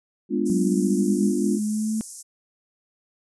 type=chord; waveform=sine; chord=G# diminished seventh; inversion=none; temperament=equal; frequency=207.7 / 246.9 / 293.7 / 349.2 Hz; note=G#3 / B3 / D4 / F4; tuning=0 / 0 / 0 / 0 cents; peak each=-26 dBFS; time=0.29-1.6 s; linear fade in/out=50 ms
type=high-pass noise; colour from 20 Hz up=white; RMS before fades=-35 dBFS; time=0.45-2.23 s; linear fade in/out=20 ms; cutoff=5700 Hz; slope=48 dB/octave
type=exponential sweep; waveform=sine; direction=up; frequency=185.8 to 220 Hz; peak=-22 dBFS; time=0.5-2.01 s; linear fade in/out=0 ms
effects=resampled to 24000 Hz